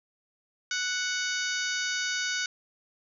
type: harmonic tone with a mistuned harmonic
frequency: 740 Hz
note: F#5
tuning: in tune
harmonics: 2 / 3 / 4 / 5 / 6 / 7 / 8 / 9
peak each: -31 / -37 / -38 / -37 / -37 / -41 / -37 / -40 dBFS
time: 0.71-2.46 s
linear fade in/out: 2 ms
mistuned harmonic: 6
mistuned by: +50 cents
effects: none